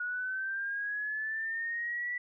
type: linear sweep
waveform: sine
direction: up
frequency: 1449 to 1965 Hz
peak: -32 dBFS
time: 0-2.18 s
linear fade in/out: 5 ms
effects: none